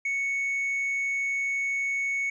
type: tone with tanh clipping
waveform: sine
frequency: 2217 Hz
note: C#7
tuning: in tune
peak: -26 dBFS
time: 0.05-2.3 s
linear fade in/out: 5 ms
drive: 2 dB
effects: none